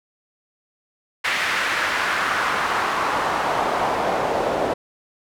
pink noise with band-pass filter sweep, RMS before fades -22 dBFS, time 1.24-4.74 s, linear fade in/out 10 ms, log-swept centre 2000 to 590 Hz, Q 1.7, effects none

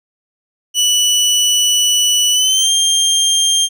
25% pulse tone with pitch glide, 2960 to 3191 Hz, F#7 to G7, 0 to +30 cents, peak -7 dBFS, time 0.74-3.69 s, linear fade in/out 50 ms, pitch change +130 cents, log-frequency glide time 2.32-2.71 s, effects none

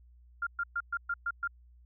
sine tone bursts, 1396.9 Hz, F6, in tune, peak -29 dBFS, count 7, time 0.42-1.476 s, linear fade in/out 5 ms, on 48 ms, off 120 ms, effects added 60 Hz sine -55 dBFS peak until 1.85 s

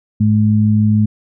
sine tone pair together, 106.6 / 213.2 Hz, G#2 / G#3, +46 / +46 cents, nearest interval octave, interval 1200 cents, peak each -12 dBFS, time 0.2-1.06 s, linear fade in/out 10 ms, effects none

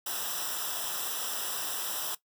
white noise with comb filter, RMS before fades -34 dBFS, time 0.06-2.15 s, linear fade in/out 5 ms, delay 0.45 ms, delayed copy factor -0.85, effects noise-tail reverb RT60 0.1 s tail -17 dB re dry

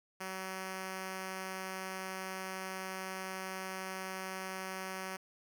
5% pulse tone, 188.8 Hz, F#3, 35 cents sharp, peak -28 dBFS, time 0.2-5.17 s, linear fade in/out 10 ms, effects none

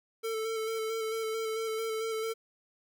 square tone with vibrato, 444.5 Hz, A4, 18 cents sharp, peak -32 dBFS, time 0.23-2.34 s, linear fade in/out 20 ms, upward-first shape square, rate 4.5 Hz, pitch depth 19 cents each way, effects none

